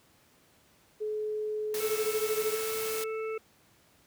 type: tone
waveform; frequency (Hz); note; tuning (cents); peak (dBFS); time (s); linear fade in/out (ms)
sine; 427.1; G#4; +48; -30; 1-2.56; 20
type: noise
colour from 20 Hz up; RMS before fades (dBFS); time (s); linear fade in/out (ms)
white; -37; 1.74-3.04; 2
type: harmonic tone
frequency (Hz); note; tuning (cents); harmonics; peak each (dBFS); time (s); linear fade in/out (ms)
440; A4; 0; 1 / 3 / 5 / 6; -32 / -42 / -46 / -48; 1.8-3.38; 5
effects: pink hiss -63 dBFS RMS until 4.06 s + high-pass 80 Hz 12 dB/octave